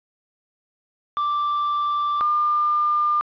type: tone pair in turn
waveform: triangle / sine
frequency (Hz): 1174.7 / 1200.1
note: D6 / D6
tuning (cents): 0 / +37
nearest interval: unison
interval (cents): 37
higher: second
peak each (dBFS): -18 / -17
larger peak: second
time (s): 1.17-2.21 / 2.21-3.21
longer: first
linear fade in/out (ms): 0
effects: resampled to 11025 Hz + 8-bit